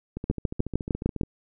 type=two click trains; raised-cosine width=3 ms; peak=-19 / -10 dBFS; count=16 / 7; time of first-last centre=0.17-1.234 / 0.3-1.212 s; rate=14.1 / 6.58 Hz; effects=none